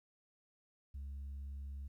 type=tone; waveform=sine; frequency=69.3 Hz; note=C#2; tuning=in tune; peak=-40 dBFS; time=0.94-1.88 s; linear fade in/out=10 ms; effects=tanh soft clip ceiling -41 dBFS + 13-bit